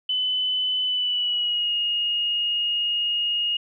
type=tone with pitch glide; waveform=sine; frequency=3013 to 2862 Hz; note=F#7 to F7; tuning=+31 to +42 cents; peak=-21 dBFS; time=0.09-3.57 s; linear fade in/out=5 ms; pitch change=-89 cents; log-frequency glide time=0.84-1.74 s; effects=none